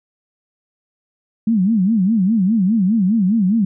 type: tone with vibrato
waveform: sine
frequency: 204.8 Hz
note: G#3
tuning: 24 cents flat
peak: -12 dBFS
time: 1.47-3.65 s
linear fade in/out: 5 ms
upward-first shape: sine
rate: 4.9 Hz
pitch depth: 220 cents each way
effects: none